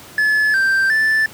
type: tone with pitch steps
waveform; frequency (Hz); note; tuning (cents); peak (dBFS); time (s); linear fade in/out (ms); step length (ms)
triangle; 1720 / 1570 / 1759; A6 / G6 / A6; -40 / +2 / -1; -11; 0.18-1.26; 2; 360
effects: pink hiss -39 dBFS RMS until 1.33 s + high-pass 100 Hz 12 dB/octave